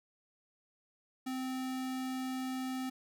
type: tone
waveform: square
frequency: 259.2 Hz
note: C4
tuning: 16 cents flat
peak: -36 dBFS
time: 1.26-2.9 s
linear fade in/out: 10 ms
effects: none